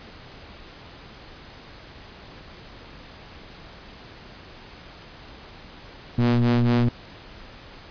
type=ring-modulated tone; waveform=square; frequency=60.4 Hz; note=B1; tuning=38 cents flat; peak=-15 dBFS; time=6.18-6.89 s; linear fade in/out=5 ms; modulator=179 Hz; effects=pink hiss -44 dBFS RMS until 7.9 s + resampled to 11025 Hz